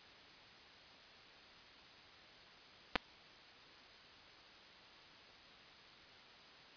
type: clicks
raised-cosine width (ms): 0.3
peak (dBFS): -15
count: 2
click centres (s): 2.956 / 2.96
effects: white hiss -58 dBFS RMS until 6.76 s + resampled to 11025 Hz